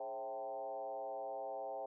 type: tone with frequency modulation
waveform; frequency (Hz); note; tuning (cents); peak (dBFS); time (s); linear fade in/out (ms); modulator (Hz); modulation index
sine; 659.3; E5; 0; -40; 0-1.86; 5; 121; 1.5
effects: none